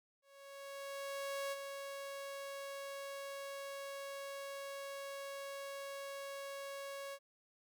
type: tone with ADSR envelope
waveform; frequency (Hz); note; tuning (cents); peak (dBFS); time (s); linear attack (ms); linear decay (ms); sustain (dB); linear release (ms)
sawtooth; 554.4; C#5; 0; -34; 0.22-7.19; 1300; 30; -6; 57
effects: none